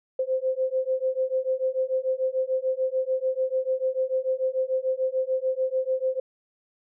sine beating tone pair, 517 / 523.8 Hz, C5 / C5, -21 / +2 cents, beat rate 6.8 Hz, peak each -26 dBFS, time 0.19-6.2 s, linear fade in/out 5 ms, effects none

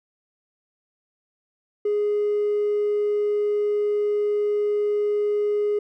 sine tone with hard clipping, 415.3 Hz, G#4, in tune, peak -20 dBFS, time 1.85-5.79 s, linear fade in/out 5 ms, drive 1 dB, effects none

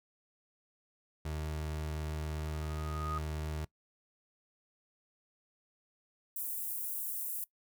30% pulse tone, 77 Hz, D#2, 17 cents flat, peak -33 dBFS, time 1.25-3.65 s, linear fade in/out 5 ms
sine tone with exponential growth, 1244.5 Hz, D#6, in tune, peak -34 dBFS, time 2.16-3.18 s, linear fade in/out 1 ms, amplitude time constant 220 ms
white high-pass noise, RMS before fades -38 dBFS, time 6.36-7.44 s, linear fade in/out 2 ms, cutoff 10000 Hz, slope 24 dB/octave
effects noise-tail reverb RT60 0.1 s tail -21 dB re dry

